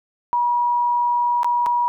sine tone with dropouts, 963 Hz, B5, 44 cents flat, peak -16 dBFS, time 0.33-1.88 s, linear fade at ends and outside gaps 0 ms, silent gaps 1.432-1.445 / 1.661-1.666 s, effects none

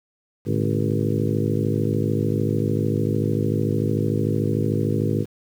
harmonic tone with a mistuned harmonic, 53.4 Hz, G#1, 49 cents sharp, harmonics 2 / 3 / 4 / 5 / 6 / 7 / 8 / 9, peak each -24 / -26 / -27 / -28 / -29 / -29 / -30 / -31 dBFS, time 0.45-5.26 s, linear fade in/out 50 ms, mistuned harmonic 3, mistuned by -120 cents, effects 8-bit

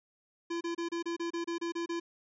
square tone bursts, 339 Hz, E4, 49 cents sharp, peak -33 dBFS, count 11, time 0.5-2 s, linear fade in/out 10 ms, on 110 ms, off 29 ms, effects resampled to 16000 Hz

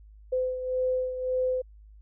sine beating tone pair, 510 / 511.8 Hz, C5 / C5, -44 / -38 cents, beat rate 1.8 Hz, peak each -26 / -33 dBFS, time 0.32-1.62 s, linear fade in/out 10 ms, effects added 52 Hz sine -48 dBFS peak until 2.01 s

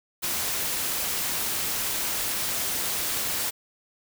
white noise, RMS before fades -28 dBFS, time 0.22-3.51 s, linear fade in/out 20 ms, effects none

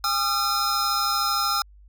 square tone cluster, 812 / 1226 / 1359 / 5140 Hz, G#5 / D#6 / F6 / E8, -39 / -26 / -48 / -45 cents, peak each -32 / -28 / -26 / -27 dBFS, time 0.04-1.62 s, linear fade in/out 2 ms, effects added 50 Hz sine -47 dBFS peak until 1.88 s

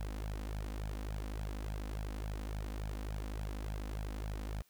sawtooth tone with flanger, 52 Hz, G#1, 3 cents sharp, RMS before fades -40 dBFS, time 0-4.62 s, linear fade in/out 0 ms, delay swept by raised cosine 1.2 to 4 ms, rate 3.5 Hz, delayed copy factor +0.8, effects white hiss -70 dBFS RMS until 4.69 s

